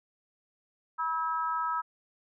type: harmonic tone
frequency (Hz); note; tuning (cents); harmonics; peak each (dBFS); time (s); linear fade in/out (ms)
323.9; E4; -30; 3 / 4 / 5; -32 / -30 / -42; 0.98-1.82; 20
effects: none